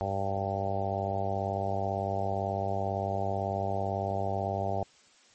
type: harmonic tone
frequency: 98 Hz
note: G2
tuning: in tune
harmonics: 1 / 2 / 3 / 4 / 5 / 6 / 7 / 8 / 9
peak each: -34 / -39 / -45 / -39 / -40 / -36 / -34 / -35 / -44 dBFS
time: 0.01-4.83 s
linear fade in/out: 0 ms
effects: white hiss -60 dBFS RMS until 5.34 s + MP3 32 kbps